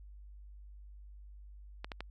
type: clicks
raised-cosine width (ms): 0.3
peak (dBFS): -24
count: 3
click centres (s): 1.845 / 1.918 / 2.006
effects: added 50 Hz sine -49 dBFS peak until 2.1 s